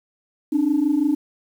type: tone pair together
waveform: sine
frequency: 274.9 / 300.8 Hz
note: C#4 / D4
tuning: -14 / +42 cents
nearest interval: major second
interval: 156 cents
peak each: -20 / -17 dBFS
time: 0.52-1.15 s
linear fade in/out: 10 ms
effects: tanh soft clip ceiling -11 dBFS + 8-bit